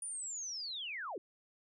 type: linear sweep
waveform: sine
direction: down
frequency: 9650 to 300.9 Hz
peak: -39 dBFS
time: 0.02-1.18 s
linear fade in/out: 2 ms
effects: none